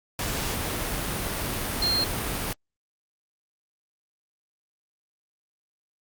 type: tone in noise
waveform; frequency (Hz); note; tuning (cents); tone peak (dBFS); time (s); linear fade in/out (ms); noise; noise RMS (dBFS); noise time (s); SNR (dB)
sine; 4200; C8; +6; -22; 1.82-2.04; 2; pink; -29; 0.19-2.53; +4
effects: Opus 48 kbps